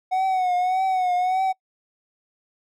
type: tone with vibrato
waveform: triangle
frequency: 740 Hz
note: F#5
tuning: in tune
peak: -17 dBFS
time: 0.11-1.53 s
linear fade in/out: 20 ms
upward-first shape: triangle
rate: 1.7 Hz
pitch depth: 65 cents each way
effects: noise-tail reverb RT60 0.1 s tail -25 dB re dry